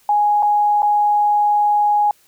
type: tone with dropouts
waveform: sine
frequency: 830.6 Hz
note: G#5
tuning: in tune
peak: -12 dBFS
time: 0.09-2.11 s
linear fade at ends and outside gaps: 2 ms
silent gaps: 0.425-0.429 / 0.821-0.829 s
effects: white hiss -55 dBFS RMS until 2.27 s